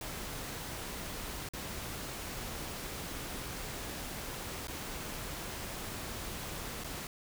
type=noise with dropouts; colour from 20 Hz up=pink; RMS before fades=-41 dBFS; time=0.01-7.07 s; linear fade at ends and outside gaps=2 ms; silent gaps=1.489-1.535 / 4.672-4.681 / 6.838-6.843 s; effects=none